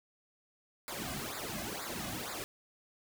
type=noise with flanger; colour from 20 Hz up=pink; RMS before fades=-40 dBFS; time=0.88-2.44 s; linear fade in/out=0 ms; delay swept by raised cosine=0.33 to 2.23 ms; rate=2.1 Hz; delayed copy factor=-0.9; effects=none